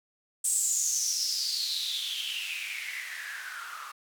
blue noise with band-pass filter sweep, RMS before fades -32 dBFS, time 0.44-3.92 s, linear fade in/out 10 ms, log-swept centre 8300 to 1200 Hz, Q 7.8, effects none

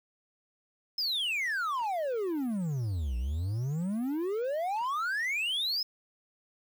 triangle exponential two-way sweep, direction down then up, 5240 to 58 to 5240 Hz, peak -27 dBFS, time 0.98-5.83 s, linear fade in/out 5 ms, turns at 3.17 s, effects 9-bit

